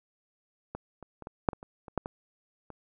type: clicks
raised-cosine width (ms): 1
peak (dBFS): -22 / -30 / -29 / -25 / -8 / -25 / -30 / -30 / -13 / -21 / -29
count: 11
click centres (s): 0.75 / 1.027 / 1.223 / 1.271 / 1.488 / 1.532 / 1.629 / 1.882 / 1.977 / 2.059 / 2.703
effects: none